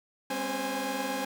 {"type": "tone cluster", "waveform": "sawtooth", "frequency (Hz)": [200.6, 251.6, 271.5, 521, 823], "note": ["G3", "B3", "C#4", "C5", "G#5"], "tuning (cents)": [40, 32, -36, -7, -16], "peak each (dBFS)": [-37, -36, -32, -32, -31], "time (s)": [0.3, 1.25], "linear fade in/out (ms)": 5, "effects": []}